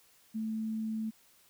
sine tone, 220 Hz, A3, in tune, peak -32 dBFS, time 0.34-1.11 s, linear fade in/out 20 ms, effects white hiss -64 dBFS RMS until 1.49 s

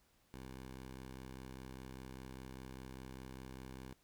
10% pulse tone, 65 Hz, C2, 11 cents flat, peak -40 dBFS, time 0.34-3.93 s, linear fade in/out 0 ms, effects pink hiss -73 dBFS RMS until 4.03 s

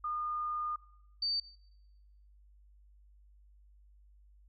sine tone pair in turn, 1218 / 4599 Hz, D#6 / D8, -37 / -37 cents, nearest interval octave + major seventh, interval 2300 cents, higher second, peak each -33 / -30 dBFS, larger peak second, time 0.04-0.76 / 1.22-1.4 s, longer first, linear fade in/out 5 ms, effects noise-tail reverb RT60 1.0 s tail -20 dB re dry + added 50 Hz sine -58 dBFS peak until 4.48 s

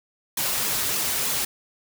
white noise with flanger, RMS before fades -25 dBFS, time 0.37-1.45 s, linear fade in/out 5 ms, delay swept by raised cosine 1.3 to 7 ms, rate 3.3 Hz, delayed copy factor -0.75, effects none

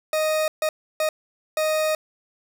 40% pulse tone bursts at uneven times, 622.3 Hz, D#5, in tune, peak -19 dBFS, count 4, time 0.13-0.48 / 0.62-0.69 / 1-1.09 / 1.57-1.95 s, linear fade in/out 2 ms, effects none

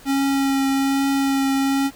square tone with vibrato, 273.2 Hz, C#4, 25 cents flat, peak -18 dBFS, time 0.05-1.91 s, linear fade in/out 50 ms, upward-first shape triangle, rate 1.2 Hz, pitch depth 14 cents each way, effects pink hiss -46 dBFS RMS until 1.95 s

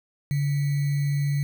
sine tone with sample-and-hold, 142.9 Hz, D3, 47 cents flat, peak -21 dBFS, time 0.31-1.43 s, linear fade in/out 0 ms, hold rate 2100 Hz, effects none

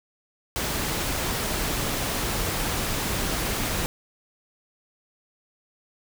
pink noise, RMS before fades -27 dBFS, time 0.56-3.86 s, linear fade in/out 0 ms, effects none

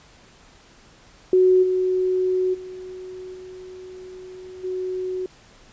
sine tone with level steps, 370 Hz, F#4, in tune, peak -12 / -18 / -33 / -36 / -24 dBFS, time 1.33-5.26 s, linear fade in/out 2 ms, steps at 1.62 / 2.53 / 3.33 / 4.63 s, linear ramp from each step 20 ms, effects pink hiss -51 dBFS RMS until 5.72 s + resampled to 16000 Hz

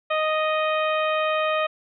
harmonic tone, 622.3 Hz, D#5, in tune, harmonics 1 / 2 / 3 / 4 / 5 / 6, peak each -23 / -25 / -32 / -30 / -35 / -40 dBFS, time 0.1-1.67 s, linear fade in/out 10 ms, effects none

